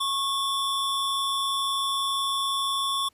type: tone pair together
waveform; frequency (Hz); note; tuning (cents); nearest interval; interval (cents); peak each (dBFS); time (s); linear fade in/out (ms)
square; 1097 / 3483; C#6 / A7; -18 / -18; octave + minor sixth; 2000; -28; 0-3.09; 10
effects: pink hiss -66 dBFS RMS until 3.13 s + resampled to 32000 Hz